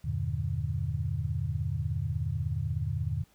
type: chord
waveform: sine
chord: E half-diminished seventh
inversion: none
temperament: just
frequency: 82.41 / 98.89 / 118.67 / 148.33 Hz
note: E2 / G2 / Bb2 / D3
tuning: 0 / +16 / +31 / +18 cents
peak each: -34 dBFS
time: 0.04-3.24 s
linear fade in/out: 10 ms
effects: pink hiss -65 dBFS RMS until 3.34 s